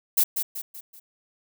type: noise with echo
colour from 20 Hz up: violet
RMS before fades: -19 dBFS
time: 0.17-0.24 s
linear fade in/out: 10 ms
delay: 190 ms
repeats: 4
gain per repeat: -7 dB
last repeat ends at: 1 s
effects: none